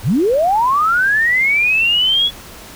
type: linear sweep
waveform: sine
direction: up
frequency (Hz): 76 to 3406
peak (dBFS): -11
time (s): 0.03-2.31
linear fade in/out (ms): 50
effects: pink hiss -36 dBFS RMS until 2.75 s